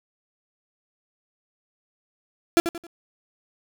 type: tone with echo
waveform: 35% pulse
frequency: 338.9 Hz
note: E4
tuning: 48 cents sharp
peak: -12 dBFS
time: 2.57-2.6 s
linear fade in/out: 0 ms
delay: 89 ms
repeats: 3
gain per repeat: -9 dB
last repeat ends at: 2.867 s
effects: none